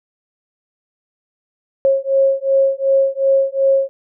sine beating tone pair, 541 / 543.7 Hz, C#5 / C#5, -42 / -34 cents, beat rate 2.7 Hz, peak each -15 dBFS, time 1.85-3.89 s, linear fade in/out 0 ms, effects none

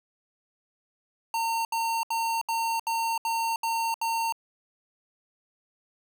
square tone bursts, 912 Hz, A#5, 38 cents flat, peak -26 dBFS, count 8, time 1.34-4.324 s, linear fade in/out 2 ms, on 310 ms, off 72 ms, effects none

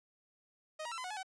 sawtooth tone with pitch steps, 623 / 951 / 1338 / 1017 / 733 / 852 / 758 Hz, D#5 / A#5 / E6 / C6 / F#5 / G#5 / F#5, +2 / +34 / +25 / -50 / -16 / +44 / +42 cents, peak -36 dBFS, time 0.79-1.231 s, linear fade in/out 10 ms, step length 63 ms, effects resampled to 22050 Hz

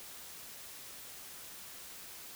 silence, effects white hiss -49 dBFS RMS until 2.35 s

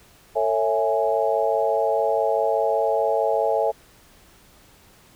sine chord, A major seventh, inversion none, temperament equal with one note detuned, 448.5 / 554.4 / 659.3 / 830.6 Hz, A4 / C#5 / E5 / G#5, +33 / 0 / 0 / 0 cents, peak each -24 / -24 / -23 / -25 dBFS, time 0.35-3.72 s, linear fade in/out 20 ms, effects pink hiss -53 dBFS RMS until 5.15 s

